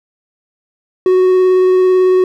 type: tone with vibrato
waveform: triangle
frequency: 370 Hz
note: F#4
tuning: in tune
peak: -5 dBFS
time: 1.06-2.24 s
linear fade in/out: 2 ms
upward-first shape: sine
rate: 18 Hz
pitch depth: 10 cents each way
effects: none